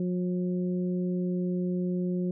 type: harmonic tone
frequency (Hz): 180.1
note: F#3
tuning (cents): -46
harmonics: 1 / 2 / 3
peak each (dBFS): -27 / -33 / -42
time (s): 0-2.31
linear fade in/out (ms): 2
effects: none